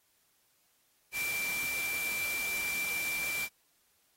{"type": "tone in noise", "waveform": "sine", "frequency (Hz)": 2349, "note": "D7", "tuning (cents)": 0, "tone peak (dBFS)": -32, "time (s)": [1.12, 3.49], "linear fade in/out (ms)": 50, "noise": "white", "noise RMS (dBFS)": -39, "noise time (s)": [1.12, 3.49], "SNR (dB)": 4, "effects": ["white hiss -71 dBFS RMS until 4.16 s", "AAC 48 kbps"]}